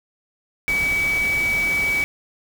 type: tone in noise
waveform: sine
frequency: 2280 Hz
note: C#7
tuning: 48 cents sharp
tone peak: -18 dBFS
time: 0.68-2.04 s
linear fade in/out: 0 ms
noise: pink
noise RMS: -31 dBFS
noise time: 0.68-2.04 s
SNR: +10 dB
effects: none